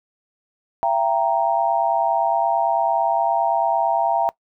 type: chord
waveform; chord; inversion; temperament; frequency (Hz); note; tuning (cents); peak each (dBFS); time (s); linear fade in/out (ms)
sine; E diminished; none; equal with one note detuned; 674.7 / 784 / 932.3; E5 / G5 / Bb5; +40 / 0 / 0; -21; 0.83-4.29; 0
effects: noise-tail reverb RT60 0.1 s tail -21 dB re dry